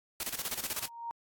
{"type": "noise with tremolo", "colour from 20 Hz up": "white", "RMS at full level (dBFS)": -34, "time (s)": [0.2, 0.88], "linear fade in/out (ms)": 2, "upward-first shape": "square", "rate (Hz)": 16, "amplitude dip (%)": 75}
{"type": "tone with exponential growth", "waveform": "sine", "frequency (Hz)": 932.3, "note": "A#5", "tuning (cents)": 0, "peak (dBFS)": -33, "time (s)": [0.55, 1.11], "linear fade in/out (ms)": 0, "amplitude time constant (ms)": 120}
{"effects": ["AAC 64 kbps"]}